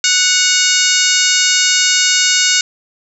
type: harmonic tone with a mistuned harmonic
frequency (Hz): 740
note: F#5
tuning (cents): 0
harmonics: 2 / 3 / 4 / 5 / 6 / 7 / 8 / 9 / 10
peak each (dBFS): -19 / -19 / -19 / -19 / -19 / -19 / -19 / -19 / -19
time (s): 0.04-2.61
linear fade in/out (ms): 2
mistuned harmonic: 4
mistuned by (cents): -52
effects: none